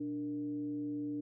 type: tone with frequency modulation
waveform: sine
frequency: 293.7 Hz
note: D4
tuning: in tune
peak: -35 dBFS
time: 0-1.21 s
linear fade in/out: 10 ms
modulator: 170 Hz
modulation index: 0.37
effects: none